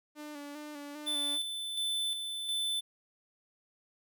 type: tone with vibrato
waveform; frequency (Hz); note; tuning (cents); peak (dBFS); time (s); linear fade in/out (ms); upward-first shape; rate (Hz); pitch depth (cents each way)
sawtooth; 293.7; D4; 0; -38; 0.15-1.39; 50; square; 2.5; 34
type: tone with tremolo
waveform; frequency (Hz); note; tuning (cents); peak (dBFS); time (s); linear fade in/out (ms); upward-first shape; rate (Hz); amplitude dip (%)
square; 3520; A7; 0; -31; 1.06-2.81; 20; square; 1.4; 45
effects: none